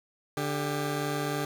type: tone pair together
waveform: 15% pulse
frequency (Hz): 146.38 / 395.9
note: D3 / G4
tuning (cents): -5 / +17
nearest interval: octave + perfect fourth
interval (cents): 1722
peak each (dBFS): -24 / -27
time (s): 0.37-1.45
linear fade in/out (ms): 2
effects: none